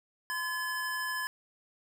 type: tone pair together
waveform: square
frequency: 1024.1 / 1711 Hz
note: C6 / A6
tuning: -37 / -49 cents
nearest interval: major sixth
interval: 888 cents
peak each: -38 / -34 dBFS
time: 0.3-1.27 s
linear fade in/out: 0 ms
effects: none